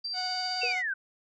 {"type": "tone with tremolo", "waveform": "sine", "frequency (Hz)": 4699, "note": "D8", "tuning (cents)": 0, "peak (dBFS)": -30, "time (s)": [0.04, 0.73], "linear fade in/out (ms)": 10, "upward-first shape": "triangle", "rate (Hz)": 15, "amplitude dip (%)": 35}
{"type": "tone with vibrato", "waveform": "sawtooth", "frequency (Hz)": 737, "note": "F#5", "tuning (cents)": -7, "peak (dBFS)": -29, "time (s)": [0.13, 0.83], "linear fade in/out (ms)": 50, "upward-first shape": "sine", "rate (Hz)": 19, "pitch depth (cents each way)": 11}
{"type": "linear sweep", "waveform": "sine", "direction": "down", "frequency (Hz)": [2761, 1480], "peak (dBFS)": -28, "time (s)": [0.61, 0.94], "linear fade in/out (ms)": 10}
{"type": "tone with exponential decay", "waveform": "sine", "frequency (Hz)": 483.5, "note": "B4", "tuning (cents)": -37, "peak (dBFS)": -30, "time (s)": [0.63, 0.8], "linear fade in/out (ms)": 5, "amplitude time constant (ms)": 35}
{"effects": ["resampled to 16000 Hz"]}